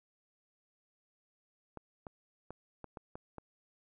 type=clicks; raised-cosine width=1 ms; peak=-30 dBFS; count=7; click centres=1.773 / 2.068 / 2.506 / 2.843 / 2.972 / 3.155 / 3.383 s; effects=none